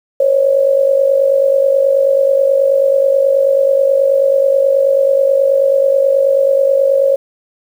sine tone with amplitude modulation, 547 Hz, C#5, 23 cents flat, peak -5 dBFS, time 0.2-7.16 s, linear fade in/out 5 ms, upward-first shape sine, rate 49.3 Hz, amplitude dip 70%, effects 7-bit

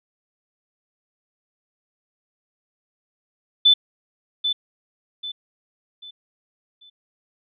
sine tone with echo, 3512 Hz, A7, 4 cents flat, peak -10 dBFS, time 3.65-3.74 s, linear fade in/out 10 ms, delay 790 ms, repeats 4, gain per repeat -9 dB, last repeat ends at 6.9 s, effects none

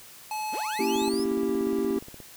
square tone, 858 Hz, A5, 44 cents flat, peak -30 dBFS, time 0.31-1.09 s, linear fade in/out 2 ms
30% pulse linear sweep, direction up, 141.3 to 5370 Hz, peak -32 dBFS, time 0.52-1.25 s, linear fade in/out 20 ms
triangle chord, A# diminished seventh, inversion none, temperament equal with one note detuned, 233.1 / 278.5 / 329.6 / 392 Hz, A#3 / C#4 / E4 / G4, 0 / +8 / 0 / 0 cents, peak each -29 / -29 / -29 / -25 dBFS, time 0.79-1.99 s, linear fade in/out 5 ms
click train, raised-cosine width 2 ms, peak -30 dBFS, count 22, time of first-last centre 0.96-2.203 s, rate 16.9 Hz
effects white hiss -48 dBFS RMS until 2.36 s

